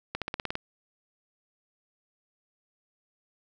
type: accelerating click train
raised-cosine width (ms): 0.3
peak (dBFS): -15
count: 8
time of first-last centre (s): 0.15-0.554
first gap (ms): 67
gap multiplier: 0.95
effects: none